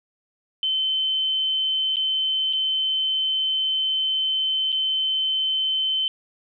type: tone with dropouts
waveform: sine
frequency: 3072 Hz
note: G7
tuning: 36 cents flat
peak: -20 dBFS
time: 0.63-6.08 s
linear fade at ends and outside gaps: 1 ms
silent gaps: 1.959-1.968 / 2.528-2.533 / 4.72-4.726 s
effects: none